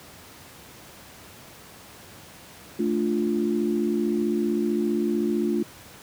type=chord; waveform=sine; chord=D minor; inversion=second; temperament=equal; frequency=220 / 293.7 / 349.2 Hz; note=A3 / D4 / F4; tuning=0 / 0 / 0 cents; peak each=-25 / -28 / -25 dBFS; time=2.79-5.63 s; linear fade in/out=5 ms; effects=pink hiss -46 dBFS RMS until 6.02 s + high-pass 80 Hz 12 dB/octave